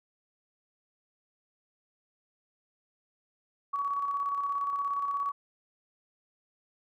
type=tone with tremolo; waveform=sine; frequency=1128 Hz; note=C#6; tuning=30 cents sharp; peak=-27 dBFS; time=3.73-5.32 s; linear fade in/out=10 ms; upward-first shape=square; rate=17 Hz; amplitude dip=35%; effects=none